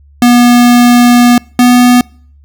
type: tone pair in turn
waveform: square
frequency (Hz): 242.3 / 246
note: B3 / B3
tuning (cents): -33 / -7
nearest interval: unison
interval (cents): 26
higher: second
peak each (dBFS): -3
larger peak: neither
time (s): 0.22-1.38 / 1.59-2.01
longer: first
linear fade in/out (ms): 2
effects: noise-tail reverb RT60 0.5 s tail -26 dB re dry + added 71 Hz sine -38 dBFS peak until 2.44 s